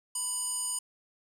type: tone with band-pass filter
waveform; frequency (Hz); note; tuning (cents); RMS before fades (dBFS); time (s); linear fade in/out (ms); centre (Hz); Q
square; 987.8; B5; 0; -33; 0.15-0.79; 5; 8800; 4.6
effects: 11-bit